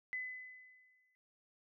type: tone with exponential decay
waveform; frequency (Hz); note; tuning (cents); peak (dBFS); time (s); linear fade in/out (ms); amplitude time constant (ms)
sine; 2014; B6; +33; -36; 0.13-1.15; 0; 220
effects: none